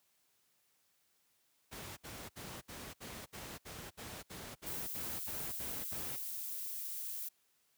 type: noise bursts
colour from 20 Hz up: pink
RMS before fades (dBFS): -47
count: 14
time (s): 1.71-6.169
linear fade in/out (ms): 20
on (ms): 260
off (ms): 63
type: noise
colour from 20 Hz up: violet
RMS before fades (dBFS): -42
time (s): 4.66-7.29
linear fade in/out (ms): 10
effects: white hiss -75 dBFS RMS until 7.77 s + high-pass 60 Hz 12 dB/octave